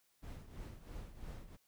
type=noise with tremolo; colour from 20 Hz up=brown; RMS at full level=-45 dBFS; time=0.22-1.57 s; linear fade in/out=20 ms; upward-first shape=triangle; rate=3 Hz; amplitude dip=80%; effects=white hiss -75 dBFS RMS until 1.67 s